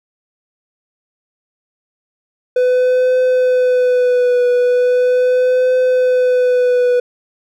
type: tone with vibrato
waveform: triangle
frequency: 499.9 Hz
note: B4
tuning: 21 cents sharp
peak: -8 dBFS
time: 2.56-7 s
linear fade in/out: 5 ms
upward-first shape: triangle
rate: 0.39 Hz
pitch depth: 32 cents each way
effects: none